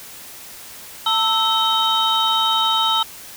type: tone cluster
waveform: sine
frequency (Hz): 897 / 1312 / 3090 / 3768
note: A5 / E6 / G7 / A#7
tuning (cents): +33 / -9 / -26 / +18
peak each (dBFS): -20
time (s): 1.06-3.03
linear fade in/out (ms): 5
effects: tanh soft clip ceiling -8 dBFS + white hiss -38 dBFS RMS until 3.36 s